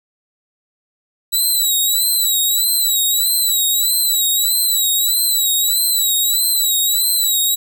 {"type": "tone with vibrato", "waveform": "10% pulse", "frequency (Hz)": 3922, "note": "B7", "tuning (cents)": -13, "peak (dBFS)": -7, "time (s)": [1.32, 7.56], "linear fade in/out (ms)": 20, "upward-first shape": "sine", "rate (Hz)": 1.6, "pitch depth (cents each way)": 76, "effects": []}